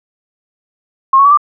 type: tone with pitch steps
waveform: sine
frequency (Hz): 1073 / 1108.3 / 1144.7 / 1182.3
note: C6 / C#6 / D6 / D6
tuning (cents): +43 / -1 / -45 / +11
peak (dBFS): -4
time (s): 1.13-1.374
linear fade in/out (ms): 5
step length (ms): 61
effects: none